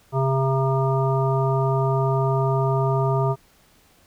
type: harmonic tone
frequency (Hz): 133.9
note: C3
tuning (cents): +40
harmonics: 1 / 3 / 5 / 7 / 9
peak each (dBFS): -20 / -25 / -27 / -28 / -30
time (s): 0.12-3.36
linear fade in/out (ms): 50
effects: pink hiss -57 dBFS RMS until 4.06 s